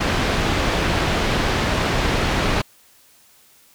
pink low-pass noise, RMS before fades -20 dBFS, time 0-2.62 s, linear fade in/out 10 ms, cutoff 3800 Hz, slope 12 dB/octave, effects white hiss -53 dBFS RMS until 3.74 s

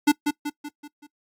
square tone with echo, 293.7 Hz, D4, in tune, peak -14 dBFS, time 0.07-0.12 s, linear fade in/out 10 ms, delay 190 ms, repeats 5, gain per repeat -6 dB, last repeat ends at 1.07 s, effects noise-tail reverb RT60 0.1 s tail -21 dB re dry + AAC 64 kbps

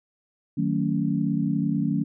sine chord, D# half-diminished seventh, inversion none, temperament just, 155.56 / 186.68 / 224 / 280 Hz, D#3 / F#3 / A3 / C#4, 0 / +16 / +31 / +18 cents, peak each -27 dBFS, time 0.57-2.04 s, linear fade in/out 10 ms, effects none

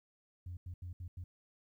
sine tone bursts at uneven times, 88.8 Hz, F2, 29 cents sharp, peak -40 dBFS, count 5, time 0.46-0.57 / 0.66-0.74 / 0.82-0.93 / 1-1.08 / 1.17-1.24 s, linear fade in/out 5 ms, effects tanh soft clip ceiling -38 dBFS + 13-bit

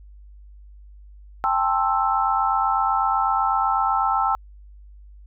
sine chord, A minor seventh, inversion third, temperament just, 792 / 880 / 1056 / 1320 Hz, G5 / A5 / C6 / E6, +18 / 0 / +16 / +2 cents, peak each -23 / -24 / -27 / -22 dBFS, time 1.44-4.35 s, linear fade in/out 0 ms, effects added 50 Hz sine -42 dBFS peak until 5.26 s

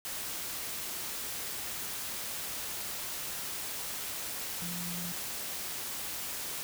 sine tone in noise, 174.5 Hz, F3, 1 cent flat, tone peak -39 dBFS, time 4.62-5.12 s, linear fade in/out 0 ms, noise white, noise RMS -38 dBFS, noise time 0.05-6.63 s, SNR -4 dB, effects none

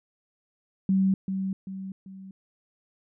sine tone with echo, 191.6 Hz, G3, 39 cents flat, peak -19 dBFS, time 0.89-1.14 s, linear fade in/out 2 ms, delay 390 ms, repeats 3, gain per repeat -7 dB, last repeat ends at 2.31 s, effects none

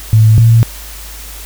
sine tone pair in turn, 110 / 114.69 Hz, A2 / A#2, 0 / -28 cents, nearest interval minor second, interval 72 cents, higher second, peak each -3 dBFS, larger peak neither, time 0.13-0.38 / 0.38-0.63 s, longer neither, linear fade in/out 0 ms, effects added 51 Hz sine -29 dBFS peak until 1.45 s + white hiss -31 dBFS RMS until 1.45 s

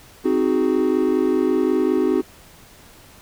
triangle chord, Ab dominant seventh, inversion first, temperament equal, 261.6 / 311.1 / 370 / 415.3 Hz, C4 / Eb4 / Gb4 / Ab4, 0 / 0 / 0 / 0 cents, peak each -20 / -20 / -18 / -22 dBFS, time 0.24-2.22 s, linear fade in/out 20 ms, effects pink hiss -47 dBFS RMS until 3.21 s

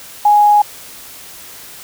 sine tone, 830.6 Hz, G#5, in tune, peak -6 dBFS, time 0.25-0.62 s, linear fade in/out 5 ms, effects white hiss -35 dBFS RMS until 1.83 s

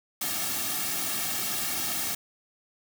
white noise with comb filter, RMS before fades -30 dBFS, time 0.21-2.15 s, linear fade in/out 5 ms, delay 2 ms, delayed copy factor -0.8, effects none

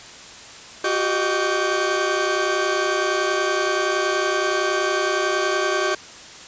40% pulse tone cluster, 361.1 / 391.8 / 616 / 1131 / 1557 Hz, F#4 / G4 / D#5 / C#6 / G6, -42 / -1 / -17 / +34 / -12 cents, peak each -25 dBFS, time 0.84-5.95 s, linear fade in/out 5 ms, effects white hiss -40 dBFS RMS until 6.47 s + resampled to 16000 Hz

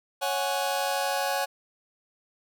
sawtooth chord, C# suspended fourth, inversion none, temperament just, 554.4 / 739.2 / 831.5 Hz, C#5 / F#5 / G#5, 0 / -2 / +2 cents, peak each -26 dBFS, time 0.21-1.46 s, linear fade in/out 20 ms, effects none

